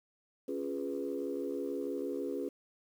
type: chord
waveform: sine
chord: C# dominant seventh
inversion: none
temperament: equal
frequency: 277.2 / 349.2 / 415.3 / 493.9 Hz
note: C#4 / E#4 / G#4 / B4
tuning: 0 / 0 / 0 / 0 cents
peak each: -38 / -40 / -38 / -40 dBFS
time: 0.48-2.49 s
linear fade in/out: 5 ms
effects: tanh soft clip ceiling -25 dBFS + 10-bit